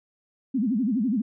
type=tone with vibrato; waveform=sine; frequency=233.1 Hz; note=A#3; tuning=in tune; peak=-21 dBFS; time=0.54-1.22 s; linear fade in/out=10 ms; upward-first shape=sine; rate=12 Hz; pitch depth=270 cents each way; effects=none